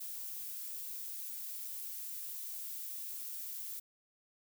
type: noise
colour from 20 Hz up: violet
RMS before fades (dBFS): -43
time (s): 0-3.8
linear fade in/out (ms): 10
effects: none